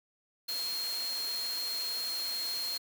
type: tone in noise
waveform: sine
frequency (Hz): 4229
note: C8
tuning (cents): +18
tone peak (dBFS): -33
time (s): 0.48-2.78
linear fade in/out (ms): 10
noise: white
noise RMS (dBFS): -41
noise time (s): 0.48-2.78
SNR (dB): +5
effects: high-pass 300 Hz 12 dB/octave